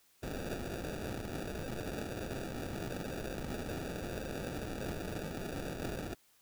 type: noise with sample-and-hold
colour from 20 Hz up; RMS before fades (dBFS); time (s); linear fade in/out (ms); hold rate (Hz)
blue; -40; 0.22-6.15; 20; 1050
effects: white hiss -68 dBFS RMS until 6.41 s